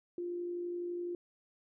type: tone with amplitude modulation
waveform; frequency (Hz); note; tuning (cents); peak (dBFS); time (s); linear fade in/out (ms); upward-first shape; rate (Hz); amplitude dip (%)
sine; 350; F4; +4; -34; 0.18-1.15; 2; sine; 51.9; 30
effects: none